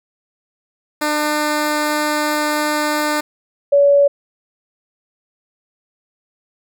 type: tone pair in turn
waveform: 10% pulse / sine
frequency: 300.5 / 567.3 Hz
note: D4 / C#5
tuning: +40 / +40 cents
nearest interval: major seventh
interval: 1100 cents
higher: second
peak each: -8 dBFS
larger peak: neither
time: 1.01-3.21 / 3.72-4.08 s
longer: first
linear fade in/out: 10 ms
effects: none